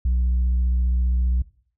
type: tone with vibrato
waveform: sine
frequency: 61.6 Hz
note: B1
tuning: 4 cents flat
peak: -15 dBFS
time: 0.05-1.42 s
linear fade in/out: 5 ms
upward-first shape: sine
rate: 15 Hz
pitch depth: 23 cents each way
effects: noise-tail reverb RT60 0.5 s tail -20 dB re dry + tanh soft clip ceiling -16 dBFS